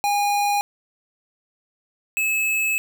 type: tone pair in turn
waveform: square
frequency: 817 / 2594 Hz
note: G#5 / E7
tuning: -29 / -28 cents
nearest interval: octave + minor sixth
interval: 2001 cents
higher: second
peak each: -19 / -20 dBFS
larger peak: first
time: 0.04-0.61 / 2.17-2.78 s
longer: second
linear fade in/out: 0 ms
effects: none